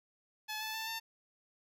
10% pulse tone with pitch steps, 859 / 872.5 / 886.2 / 900.1 Hz, A5 / A5 / A5 / A5, -42 / -15 / +12 / +39 cents, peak -29 dBFS, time 0.48-1 s, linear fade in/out 20 ms, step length 130 ms, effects none

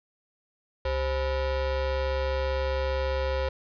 square ring-modulated tone, 229.5 Hz, A#3, 27 cents flat, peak -23 dBFS, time 0.85-3.49 s, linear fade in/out 5 ms, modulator 297 Hz, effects resampled to 11025 Hz + 10-bit

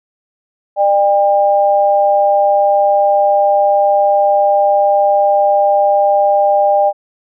sine tone pair together, 600 / 800.9 Hz, D5 / G5, +37 / +37 cents, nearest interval perfect fourth, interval 500 cents, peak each -11 dBFS, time 0.76-6.93 s, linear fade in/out 50 ms, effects none

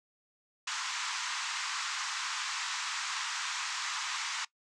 pink band-pass noise, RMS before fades -36 dBFS, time 0.67-4.45 s, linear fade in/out 5 ms, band 950 to 7600 Hz, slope 48 dB/octave, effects noise-tail reverb RT60 0.1 s tail -20 dB re dry

